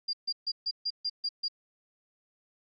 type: tone bursts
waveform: sine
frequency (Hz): 4797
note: D8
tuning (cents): +36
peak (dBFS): -28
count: 8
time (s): 0.08-1.484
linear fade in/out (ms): 10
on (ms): 53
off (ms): 140
effects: none